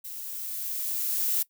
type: noise with level ramp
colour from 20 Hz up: violet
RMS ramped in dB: -39 to -25 dBFS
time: 0.04-1.43 s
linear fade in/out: 10 ms
effects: noise-tail reverb RT60 0.1 s tail -19 dB re dry